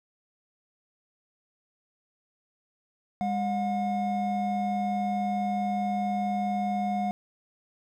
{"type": "tone pair together", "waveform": "triangle", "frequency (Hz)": [202.6, 722], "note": ["G#3", "F#5"], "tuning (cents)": [-43, -43], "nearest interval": "octave + minor seventh", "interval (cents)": 2200, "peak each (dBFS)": [-27, -26], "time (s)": [3.21, 7.11], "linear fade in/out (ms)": 0, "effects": []}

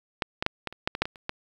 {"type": "clicks", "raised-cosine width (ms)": 0.3, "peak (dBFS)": [-9, -11, -6, -14, -25, -8, -15, -6, -16, -30, -13], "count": 11, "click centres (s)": [0.222, 0.425, 0.464, 0.673, 0.726, 0.875, 0.951, 1.02, 1.055, 1.158, 1.294], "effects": ["8-bit"]}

